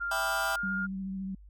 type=tone with pitch glide; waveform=sine; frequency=1396.9 to 1413.1 Hz; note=F6 to F6; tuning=0 to +20 cents; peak=-30 dBFS; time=0-0.87 s; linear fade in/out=20 ms; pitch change=+20 cents; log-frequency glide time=0.11-0.67 s
type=chord; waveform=sawtooth; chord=E minor seventh; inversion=none; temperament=just; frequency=659.3 / 791.1 / 988.9 / 1186.7 Hz; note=E5 / G5 / B5 / D6; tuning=0 / +16 / +2 / +18 cents; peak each=-31 / -30 / -33 / -34 dBFS; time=0.11-0.56 s; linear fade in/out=5 ms
type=tone with vibrato; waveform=sine; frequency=191.8 Hz; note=G3; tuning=37 cents flat; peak=-33 dBFS; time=0.63-1.35 s; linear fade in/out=5 ms; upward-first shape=triangle; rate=14 Hz; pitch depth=28 cents each way
effects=added 50 Hz sine -49 dBFS peak until 1.49 s